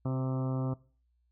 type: harmonic tone with a mistuned harmonic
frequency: 130.81 Hz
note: C3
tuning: in tune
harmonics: 1 / 2 / 3 / 4 / 5 / 6 / 7 / 8 / 9 / 10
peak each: -30 / -35 / -44 / -43 / -45 / -50 / -50 / -52 / -49 / -54 dBFS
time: 0.05-0.74 s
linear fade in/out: 5 ms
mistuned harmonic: 3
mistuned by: -19 cents
effects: noise-tail reverb RT60 0.4 s tail -21 dB re dry + added 60 Hz sine -69 dBFS peak until 1.31 s